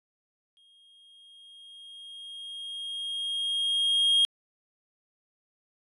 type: tone with exponential growth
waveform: triangle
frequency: 3248 Hz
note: G#7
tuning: 39 cents flat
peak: -17 dBFS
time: 0.57-4.25 s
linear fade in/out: 0 ms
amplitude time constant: 800 ms
effects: resampled to 32000 Hz